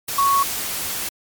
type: tone in noise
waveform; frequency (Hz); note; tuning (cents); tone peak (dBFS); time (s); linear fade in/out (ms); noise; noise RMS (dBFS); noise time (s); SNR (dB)
sine; 1109; C#6; 0; -14; 0.18-0.43; 5; white; -26; 0.08-1.09; +9
effects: MP3 96 kbps